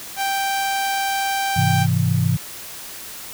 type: tone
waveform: sawtooth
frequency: 784 Hz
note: G5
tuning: in tune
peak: -16 dBFS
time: 0.16-1.87 s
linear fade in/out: 50 ms
type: chord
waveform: sine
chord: Ab augmented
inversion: none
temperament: equal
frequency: 103.83 / 130.81 / 164.81 Hz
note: Ab2 / C3 / E3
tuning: 0 / 0 / 0 cents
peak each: -20 dBFS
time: 1.56-2.37 s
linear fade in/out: 10 ms
effects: white hiss -35 dBFS RMS until 3.33 s